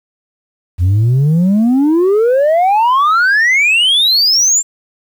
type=exponential sweep; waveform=sine; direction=up; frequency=84.3 to 7459 Hz; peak=-5 dBFS; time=0.78-4.63 s; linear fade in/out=50 ms; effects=tanh soft clip ceiling -7 dBFS + 7-bit